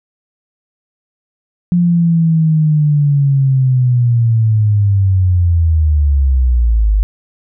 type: linear sweep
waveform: sine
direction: down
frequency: 176.7 to 49 Hz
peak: -8 dBFS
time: 1.72-7.03 s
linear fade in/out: 0 ms
effects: none